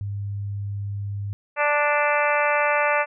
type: tone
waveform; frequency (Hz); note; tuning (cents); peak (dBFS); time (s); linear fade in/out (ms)
sine; 100.9; G#2; -49; -26; 0.01-1.33; 0
type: harmonic tone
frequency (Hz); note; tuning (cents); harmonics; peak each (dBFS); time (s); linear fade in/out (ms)
293.7; D4; 0; 2 / 3 / 4 / 5 / 6 / 7 / 8 / 9; -23 / -25 / -26 / -27 / -28 / -28 / -29 / -30; 1.56-3.06; 50
effects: none